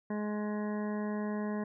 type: harmonic tone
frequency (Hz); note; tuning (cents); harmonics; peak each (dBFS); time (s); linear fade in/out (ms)
210; G#3; +19; 1 / 2 / 3 / 4 / 5 / 7 / 8 / 9; -33 / -40 / -43 / -48 / -46 / -55 / -51 / -51; 0.1-1.64; 5
effects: none